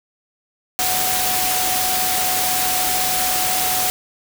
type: tone in noise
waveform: sine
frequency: 740 Hz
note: F#5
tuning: in tune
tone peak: -24 dBFS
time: 0.79-3.9 s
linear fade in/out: 0 ms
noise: white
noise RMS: -20 dBFS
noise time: 0.79-3.9 s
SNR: -7 dB
effects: none